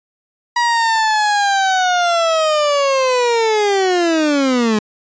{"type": "linear sweep", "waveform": "30% pulse", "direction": "down", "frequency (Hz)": [964, 207.7], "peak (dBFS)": -10, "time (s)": [0.56, 4.79], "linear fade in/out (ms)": 5, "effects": ["resampled to 16000 Hz"]}